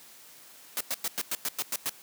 white noise bursts, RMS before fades -30 dBFS, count 9, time 0.77-1.894 s, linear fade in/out 0 ms, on 36 ms, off 100 ms, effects white hiss -52 dBFS RMS until 2.02 s + high-pass 150 Hz 12 dB/octave

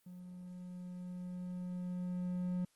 triangle tone with level ramp, 179.9 Hz, F#3, 48 cents flat, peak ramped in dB -46 to -31 dBFS, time 0.06-2.65 s, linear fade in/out 5 ms, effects white hiss -74 dBFS RMS until 2.75 s + Opus 32 kbps

